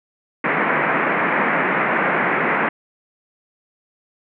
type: band-pass noise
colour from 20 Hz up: white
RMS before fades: -19 dBFS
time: 0.44-2.69 s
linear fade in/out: 5 ms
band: 150 to 2200 Hz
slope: 48 dB/octave
effects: none